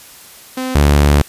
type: tone pair in turn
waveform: sawtooth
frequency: 257.8 / 72.5 Hz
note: C4 / D2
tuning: -26 / -22 cents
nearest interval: octave + minor seventh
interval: 2196 cents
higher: first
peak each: -15 / -4 dBFS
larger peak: second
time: 0.57-0.75 / 0.75-1.22 s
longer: second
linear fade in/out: 5 ms
effects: white hiss -39 dBFS RMS until 1.28 s + resampled to 32000 Hz